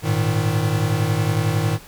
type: chord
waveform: square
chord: Ab suspended second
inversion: none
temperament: equal with one note detuned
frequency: 103.83 / 114.8 / 155.56 Hz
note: Ab2 / Bb2 / Eb3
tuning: 0 / -26 / 0 cents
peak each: -23 dBFS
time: 0.02-1.79 s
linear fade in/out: 50 ms
effects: pink hiss -43 dBFS RMS until 1.87 s